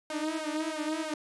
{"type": "tone with flanger", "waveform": "sawtooth", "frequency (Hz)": 311.1, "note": "D#4", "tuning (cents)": 0, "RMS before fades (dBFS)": -33, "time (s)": [0.1, 1.14], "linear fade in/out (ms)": 2, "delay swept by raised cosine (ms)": [1.3, 6.7], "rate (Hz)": 3.1, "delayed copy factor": 0.9, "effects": ["resampled to 24000 Hz"]}